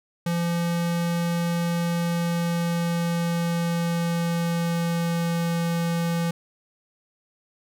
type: tone with pitch glide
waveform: square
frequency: 170.8 to 168.94 Hz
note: F3 to E3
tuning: -38 to +43 cents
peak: -23 dBFS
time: 0.26-6.31 s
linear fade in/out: 5 ms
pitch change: -19 cents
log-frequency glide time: 1.85-5.5 s
effects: none